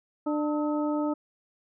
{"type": "harmonic tone with a mistuned harmonic", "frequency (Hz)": 298.4, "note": "D4", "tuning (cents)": 28, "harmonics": [1, 2, 3, 4], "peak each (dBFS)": [-26, -32, -36, -38], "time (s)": [0.26, 1.14], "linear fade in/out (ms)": 10, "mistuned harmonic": 4, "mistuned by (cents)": 120, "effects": []}